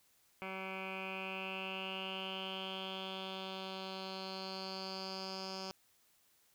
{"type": "tone with low-pass filter sweep", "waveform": "10% pulse", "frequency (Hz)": 190, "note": "F#3", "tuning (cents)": 46, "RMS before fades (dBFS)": -43, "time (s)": [0.42, 5.71], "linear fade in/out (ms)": 0, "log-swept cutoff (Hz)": [2200, 5300], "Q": 7.2, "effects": ["white hiss -71 dBFS RMS until 6.54 s"]}